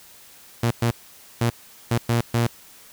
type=tone bursts at uneven times; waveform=sawtooth; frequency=117.7 Hz; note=A#2; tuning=17 cents sharp; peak=-14 dBFS; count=6; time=0.63-0.71 / 0.82-0.91 / 1.41-1.5 / 1.91-1.98 / 2.09-2.21 / 2.34-2.47 s; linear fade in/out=5 ms; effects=white hiss -48 dBFS RMS until 2.92 s